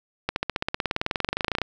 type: accelerating click train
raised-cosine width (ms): 0.3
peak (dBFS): -8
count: 28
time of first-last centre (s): 0.29-1.617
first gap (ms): 71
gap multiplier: 0.97
effects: none